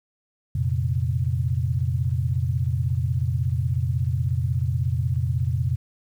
sine chord, F suspended fourth, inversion none, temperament equal with one note detuned, 87.31 / 116.54 / 132.95 Hz, F2 / Bb2 / C3, 0 / 0 / +28 cents, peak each -25 dBFS, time 0.55-5.76 s, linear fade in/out 5 ms, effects 9-bit

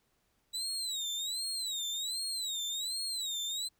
30% pulse tone with vibrato, 3900 Hz, B7, 23 cents flat, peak -31 dBFS, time 0.53-3.69 s, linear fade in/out 20 ms, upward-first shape sine, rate 1.3 Hz, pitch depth 160 cents each way, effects pink hiss -75 dBFS RMS until 3.79 s

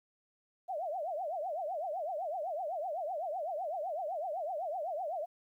sine tone with vibrato, 671 Hz, E5, 31 cents sharp, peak -34 dBFS, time 0.68-5.26 s, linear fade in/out 20 ms, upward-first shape triangle, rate 7.9 Hz, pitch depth 290 cents each way, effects 12-bit

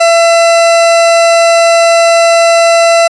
40% pulse tone, 672 Hz, E5, 33 cents sharp, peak -3 dBFS, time 0-3.08 s, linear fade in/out 10 ms, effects resampled to 22050 Hz

